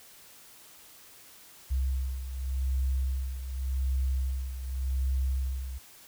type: beating tone pair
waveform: sine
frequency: 65.41 / 66.28 Hz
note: C2 / C2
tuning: 0 / +23 cents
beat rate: 0.87 Hz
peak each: -28 / -34 dBFS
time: 1.7-5.79 s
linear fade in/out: 20 ms
effects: white hiss -53 dBFS RMS until 6.07 s